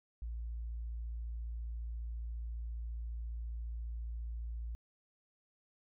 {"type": "tone", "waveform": "sine", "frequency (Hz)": 57.3, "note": "A#1", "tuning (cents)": -29, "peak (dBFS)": -37, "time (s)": [0.22, 4.75], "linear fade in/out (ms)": 0, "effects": ["tanh soft clip ceiling -34 dBFS"]}